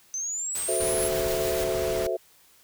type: exponential sweep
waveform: sine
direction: up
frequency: 6100 to 11175 Hz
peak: -28 dBFS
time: 0.14-1.08 s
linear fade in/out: 0 ms
type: noise with tremolo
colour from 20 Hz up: white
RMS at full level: -35 dBFS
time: 0.55-1.64 s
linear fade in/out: 2 ms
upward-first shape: sine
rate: 6.8 Hz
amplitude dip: 30%
type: chord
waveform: sine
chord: F# half-diminished seventh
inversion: none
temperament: equal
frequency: 370 / 440 / 523.3 / 659.3 Hz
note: F#4 / A4 / C5 / E5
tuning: 0 / 0 / 0 / 0 cents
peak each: -30 / -31 / -31 / -29 dBFS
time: 0.68-2.17 s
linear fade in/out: 10 ms
type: noise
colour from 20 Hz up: pink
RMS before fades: -34 dBFS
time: 0.8-2.07 s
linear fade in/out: 5 ms
effects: white hiss -58 dBFS RMS until 2.63 s